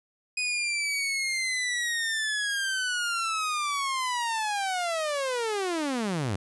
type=linear sweep; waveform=sawtooth; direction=down; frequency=2500 to 87.31 Hz; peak=-23 dBFS; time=0.37-6.36 s; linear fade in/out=5 ms; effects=resampled to 24000 Hz